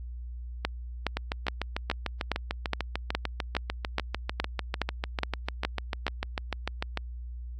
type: two click trains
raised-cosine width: 0.3 ms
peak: -13 / -10 dBFS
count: 40 / 14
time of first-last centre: 1.17-6.974 / 0.65-6.067 s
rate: 6.72 / 2.4 Hz
effects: added 60 Hz sine -36 dBFS peak until 7.59 s + AAC 48 kbps